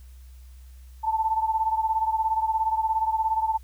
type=beating tone pair; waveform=sine; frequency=880 / 897 Hz; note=A5 / A5; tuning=0 / +33 cents; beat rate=17 Hz; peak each=-23 / -27 dBFS; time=1.03-3.58 s; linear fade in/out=20 ms; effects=added 63 Hz sine -43 dBFS peak until 3.63 s + white hiss -61 dBFS RMS until 3.63 s